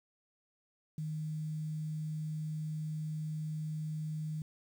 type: tone with quantisation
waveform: sine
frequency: 155 Hz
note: D#3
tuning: 6 cents flat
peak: -35 dBFS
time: 0.98-4.42 s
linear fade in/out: 2 ms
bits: 10
effects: none